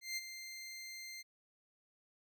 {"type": "tone with ADSR envelope", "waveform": "20% pulse", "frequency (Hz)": 2093, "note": "C7", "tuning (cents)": 0, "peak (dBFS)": -31, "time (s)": [0.01, 1.23], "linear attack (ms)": 160, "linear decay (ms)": 28, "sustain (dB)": -10, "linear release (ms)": 23, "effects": []}